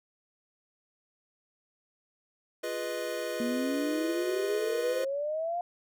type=chord; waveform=square; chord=F half-diminished seventh; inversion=none; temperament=equal; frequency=349.2 / 415.3 / 493.9 / 622.3 Hz; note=F4 / Ab4 / Cb5 / Eb5; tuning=0 / 0 / 0 / 0 cents; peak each=-40 / -41 / -37 / -37 dBFS; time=2.63-5.05 s; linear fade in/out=10 ms
type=exponential sweep; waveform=sine; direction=up; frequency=233.9 to 712 Hz; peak=-29 dBFS; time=3.4-5.61 s; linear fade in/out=2 ms
effects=none